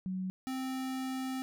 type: tone pair in turn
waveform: sine / square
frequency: 186.6 / 261.3 Hz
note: F#3 / C4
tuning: +15 / -2 cents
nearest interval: tritone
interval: 583 cents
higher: second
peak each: -33 / -35 dBFS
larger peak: first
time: 0.06-0.3 / 0.47-1.42 s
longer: second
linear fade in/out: 0 ms
effects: none